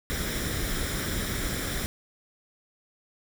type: noise with comb filter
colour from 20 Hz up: pink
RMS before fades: -30 dBFS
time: 0.1-1.86 s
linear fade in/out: 0 ms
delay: 0.55 ms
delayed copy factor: +0.6
effects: none